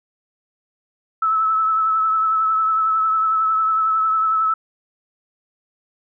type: tone with vibrato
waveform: sine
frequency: 1304 Hz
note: E6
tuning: 19 cents flat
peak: -15 dBFS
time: 1.22-4.54 s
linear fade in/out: 5 ms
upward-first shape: triangle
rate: 11 Hz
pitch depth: 29 cents each way
effects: none